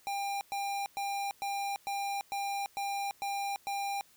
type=tone bursts; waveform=square; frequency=799 Hz; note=G5; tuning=33 cents sharp; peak=-33 dBFS; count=9; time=0.07-4.01 s; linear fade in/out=0 ms; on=340 ms; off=110 ms; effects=white hiss -63 dBFS RMS until 4.16 s